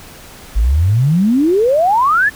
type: exponential sweep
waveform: sine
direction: up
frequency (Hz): 49 to 1805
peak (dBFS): -9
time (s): 0.55-2.3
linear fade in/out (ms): 20
effects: pink hiss -37 dBFS RMS until 2.35 s